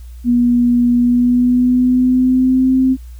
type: tone with pitch glide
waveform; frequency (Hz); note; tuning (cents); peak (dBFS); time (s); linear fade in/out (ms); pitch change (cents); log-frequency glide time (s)
sine; 241.8 to 260.7; B3 to C4; -36 to -6; -9; 0.24-2.97; 50; +130; 0.97-2.75
effects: added 60 Hz sine -30 dBFS peak until 3.19 s + white hiss -52 dBFS RMS until 3.19 s